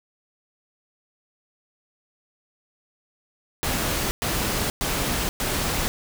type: noise bursts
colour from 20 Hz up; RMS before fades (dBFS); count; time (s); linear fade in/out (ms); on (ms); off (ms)
pink; -25; 4; 3.63-5.88; 0; 480; 110
effects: none